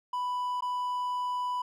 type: tone with dropouts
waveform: triangle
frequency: 991 Hz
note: B5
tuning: 6 cents sharp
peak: -27 dBFS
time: 0.13-1.62 s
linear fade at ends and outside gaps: 5 ms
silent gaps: 0.608-0.622 s
effects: none